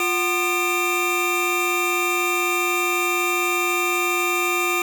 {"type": "tone cluster", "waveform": "square", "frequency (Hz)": [352.1, 742, 1220, 2370, 2698], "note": ["F4", "F#5", "D#6", "D7", "E7"], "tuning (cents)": [14, 5, -34, 15, 40], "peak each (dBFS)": [-26, -31, -26, -24, -31], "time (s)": [0, 4.82], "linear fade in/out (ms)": 2, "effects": []}